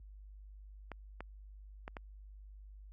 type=clicks; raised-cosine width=0.5 ms; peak=-28 dBFS; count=4; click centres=0.917 / 1.206 / 1.879 / 1.968 s; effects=added 50 Hz sine -45 dBFS peak until 2.92 s + high-pass 60 Hz 12 dB/octave